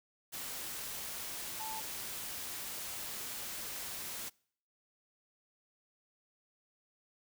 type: tone in noise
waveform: sine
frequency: 880 Hz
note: A5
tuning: in tune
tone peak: -41 dBFS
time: 1.59-1.81 s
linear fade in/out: 20 ms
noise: white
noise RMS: -42 dBFS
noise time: 0.32-4.3 s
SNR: -2 dB
effects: noise-tail reverb RT60 0.6 s tail -26 dB re dry